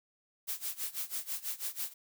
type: noise with tremolo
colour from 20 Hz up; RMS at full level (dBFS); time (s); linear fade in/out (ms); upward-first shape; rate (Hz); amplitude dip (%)
blue; -35; 0.47-1.94; 20; sine; 6.1; 90
effects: none